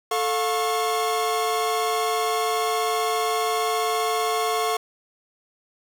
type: tone cluster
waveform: 45% pulse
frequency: 440.6 / 709 / 1094 Hz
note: A4 / F5 / C#6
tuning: +2 / +26 / -23 cents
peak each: -26 dBFS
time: 0.11-4.77 s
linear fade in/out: 5 ms
effects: none